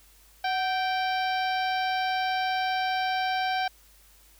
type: harmonic tone with a mistuned harmonic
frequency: 781 Hz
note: G5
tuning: 7 cents flat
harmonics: 1 / 2 / 3 / 4 / 5 / 6 / 7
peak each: -26 / -32 / -36 / -38 / -40 / -42 / -43 dBFS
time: 0.44-3.68 s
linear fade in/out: 5 ms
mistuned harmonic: 1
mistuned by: -76 cents
effects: added 50 Hz sine -58 dBFS peak until 4.39 s + white hiss -58 dBFS RMS until 4.39 s